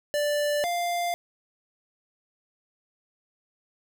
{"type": "tone pair in turn", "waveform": "square", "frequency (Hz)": [587.3, 697], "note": ["D5", "F5"], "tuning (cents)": [0, -4], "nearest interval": "minor third", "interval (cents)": 296, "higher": "second", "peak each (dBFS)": [-24, -26], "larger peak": "first", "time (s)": [[0.14, 0.64], [0.64, 1.14]], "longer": "neither", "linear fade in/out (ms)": 0, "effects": []}